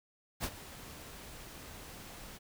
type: noise with ADSR envelope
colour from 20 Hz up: pink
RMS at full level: -34 dBFS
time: 0.4-2.39 s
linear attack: 40 ms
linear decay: 55 ms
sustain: -15 dB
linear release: 27 ms
effects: none